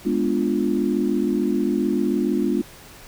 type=chord; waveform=sine; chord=G# diminished seventh; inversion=none; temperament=equal; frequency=207.7 / 246.9 / 293.7 / 349.2 Hz; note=G#3 / B3 / D4 / F4; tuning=0 / 0 / 0 / 0 cents; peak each=-24 dBFS; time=0.05-2.62 s; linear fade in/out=10 ms; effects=pink hiss -44 dBFS RMS until 3.07 s